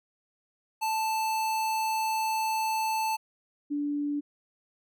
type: tone pair in turn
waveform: square / sine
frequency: 880 / 290.6 Hz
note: A5 / D4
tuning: 0 / -18 cents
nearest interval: octave + perfect fifth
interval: 1918 cents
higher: first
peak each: -27 dBFS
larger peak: neither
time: 0.81-3.17 / 3.7-4.21 s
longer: first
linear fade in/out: 20 ms
effects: none